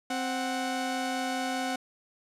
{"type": "tone pair together", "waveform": "sawtooth", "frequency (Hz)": [261.6, 739.9], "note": ["C4", "F#5"], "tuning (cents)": [0, 0], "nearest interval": "octave + tritone", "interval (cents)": 1800, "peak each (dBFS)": -28, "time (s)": [0.1, 1.76], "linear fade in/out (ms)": 5, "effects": ["low-pass 10000 Hz 12 dB/octave"]}